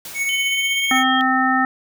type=noise with exponential decay; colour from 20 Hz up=white; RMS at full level=-32 dBFS; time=0.05-1.07 s; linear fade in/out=2 ms; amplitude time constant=220 ms
type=tone with tremolo; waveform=square; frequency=2217 Hz; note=C#7; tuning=in tune; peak=-18 dBFS; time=0.14-1.04 s; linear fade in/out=50 ms; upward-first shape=triangle; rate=16 Hz; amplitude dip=45%
type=tone with pitch glide; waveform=sine; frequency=3054 to 3221 Hz; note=G7 to G7; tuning=-46 to +46 cents; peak=-22 dBFS; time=0.29-1.21 s; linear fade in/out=0 ms; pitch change=+92 cents; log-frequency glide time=0.48-0.97 s
type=harmonic tone; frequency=260 Hz; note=C4; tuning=11 cents flat; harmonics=1 / 3 / 5 / 7; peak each=-20 / -20 / -20 / -20 dBFS; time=0.91-1.65 s; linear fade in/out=2 ms
effects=none